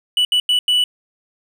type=tone bursts at uneven times; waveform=triangle; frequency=2960 Hz; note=F#7; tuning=in tune; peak=-11 dBFS; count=4; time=0.17-0.25 / 0.32-0.4 / 0.49-0.59 / 0.68-0.84 s; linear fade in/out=2 ms; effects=none